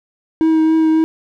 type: tone with vibrato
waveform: triangle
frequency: 318.7 Hz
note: D#4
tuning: 42 cents sharp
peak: -8 dBFS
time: 0.41-1.04 s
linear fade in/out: 0 ms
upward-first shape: triangle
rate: 3.6 Hz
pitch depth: 16 cents each way
effects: none